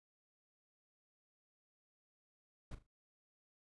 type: noise with echo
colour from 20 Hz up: brown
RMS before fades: -45 dBFS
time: 2.71-2.75 s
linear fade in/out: 5 ms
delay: 39 ms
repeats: 3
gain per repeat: -12 dB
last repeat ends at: 2.867 s
effects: resampled to 24000 Hz